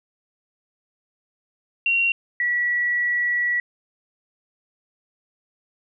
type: tone pair in turn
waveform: sine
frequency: 2748 / 1939.4 Hz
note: F7 / B6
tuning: -29 / -32 cents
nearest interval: tritone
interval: 603 cents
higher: first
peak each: -17 / -19 dBFS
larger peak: first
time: 1.86-2.12 / 2.4-3.6 s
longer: second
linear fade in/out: 2 ms
effects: none